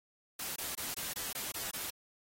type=noise bursts; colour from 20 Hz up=white; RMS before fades=-39 dBFS; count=8; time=0.39-1.904 s; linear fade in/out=5 ms; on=170 ms; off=22 ms; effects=AAC 48 kbps